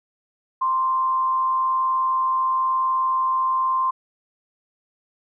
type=tone with frequency modulation; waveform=sine; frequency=1046.5 Hz; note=C6; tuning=in tune; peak=-18 dBFS; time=0.61-3.91 s; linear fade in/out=10 ms; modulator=110 Hz; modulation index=0.29; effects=none